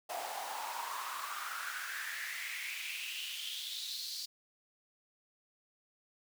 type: noise with high-pass filter sweep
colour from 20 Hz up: pink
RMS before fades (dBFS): -41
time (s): 0.09-4.26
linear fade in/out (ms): 10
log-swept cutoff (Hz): 690 to 4600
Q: 5.5
effects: none